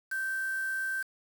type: tone with quantisation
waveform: sine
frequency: 1558 Hz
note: G6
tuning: 11 cents flat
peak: -30 dBFS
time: 0.11-1.03 s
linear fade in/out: 10 ms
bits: 7
effects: none

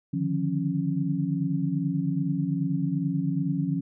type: tone cluster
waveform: sine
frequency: 144.6 / 153.8 / 176.3 / 274.6 Hz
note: D3 / D#3 / F3 / C#4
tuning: -27 / -20 / +17 / -16 cents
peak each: -33 / -29 / -28 / -29 dBFS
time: 0.13-3.81 s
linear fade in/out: 10 ms
effects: none

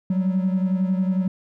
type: beating tone pair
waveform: triangle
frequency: 185 / 196 Hz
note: F#3 / G3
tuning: 0 / 0 cents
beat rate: 11 Hz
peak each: -17 / -23 dBFS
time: 0.1-1.28 s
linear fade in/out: 5 ms
effects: tanh soft clip ceiling -12 dBFS

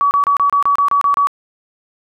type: tone bursts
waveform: sine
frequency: 1137 Hz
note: C#6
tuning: 44 cents sharp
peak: -10 dBFS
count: 10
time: 0.01-1.271 s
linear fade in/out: 0 ms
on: 100 ms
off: 29 ms
effects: none

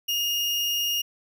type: tone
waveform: 35% pulse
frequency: 2845 Hz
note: F7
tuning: 31 cents sharp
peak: -22 dBFS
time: 0.08-1.02 s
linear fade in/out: 10 ms
effects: none

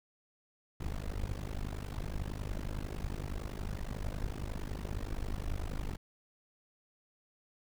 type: noise with amplitude modulation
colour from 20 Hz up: brown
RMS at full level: -33 dBFS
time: 0.8-5.97 s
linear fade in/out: 10 ms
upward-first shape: sine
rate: 50.9 Hz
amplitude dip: 100%
effects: none

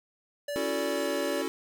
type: tone with pitch glide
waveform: square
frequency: 579 to 573 Hz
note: D5 to D5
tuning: -25 to -43 cents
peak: -32 dBFS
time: 0.48-1.42 s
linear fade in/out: 5 ms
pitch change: -18 cents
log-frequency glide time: 0.87-1.11 s
type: chord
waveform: square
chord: F# minor seventh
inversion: second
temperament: equal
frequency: 277.2 / 329.6 / 370 / 440 Hz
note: C#4 / E4 / F#4 / A4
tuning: 0 / 0 / 0 / 0 cents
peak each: -36 dBFS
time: 0.56-1.48 s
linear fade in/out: 0 ms
effects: none

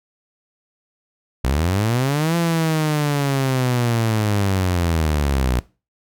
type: linear two-way sweep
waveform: sawtooth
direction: up then down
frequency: 59.5 to 170.9 to 59.5 Hz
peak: -13 dBFS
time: 1.44-5.6 s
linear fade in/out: 5 ms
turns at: 2.36 s
effects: noise-tail reverb RT60 0.3 s tail -20 dB re dry

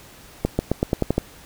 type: accelerating click train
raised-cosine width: 2 ms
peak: -5 dBFS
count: 8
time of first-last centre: 0.45-1.18 s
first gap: 140 ms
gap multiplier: 0.9
effects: pink hiss -46 dBFS RMS until 1.45 s

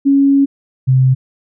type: tone pair in turn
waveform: sine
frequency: 277.2 / 130.37 Hz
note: C#4 / C3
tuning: 0 / -6 cents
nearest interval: octave + minor second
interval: 1306 cents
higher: first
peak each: -7 dBFS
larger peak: neither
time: 0.05-0.46 / 0.87-1.15 s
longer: first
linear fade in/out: 20 ms
effects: none

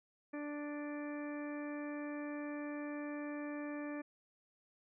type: harmonic tone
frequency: 293.6 Hz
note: D4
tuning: in tune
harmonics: 1 / 2 / 3 / 4 / 5 / 6 / 7 / 8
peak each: -41 / -47 / -56 / -54 / -61 / -52 / -64 / -56 dBFS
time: 0.33-4.02 s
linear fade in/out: 10 ms
effects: none

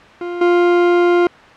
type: tone with level steps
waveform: 40% pulse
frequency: 350.2 Hz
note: F4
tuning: 5 cents sharp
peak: -21 / -9 dBFS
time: 0.21-1.27 s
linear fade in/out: 2 ms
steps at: 0.41 s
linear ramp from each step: 5 ms
effects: white hiss -40 dBFS RMS until 1.56 s + low-pass 2000 Hz 12 dB/octave

